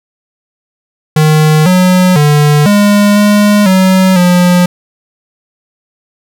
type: tone with pitch steps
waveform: square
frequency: 154.5 / 183 / 148 / 205 / 206.8 / 187.7 / 178.2 Hz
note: D#3 / F#3 / D3 / G#3 / G#3 / F#3 / F3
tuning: -12 / -19 / +14 / -22 / -7 / +25 / +35 cents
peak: -5 dBFS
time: 1.16-4.66 s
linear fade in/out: 5 ms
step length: 500 ms
effects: none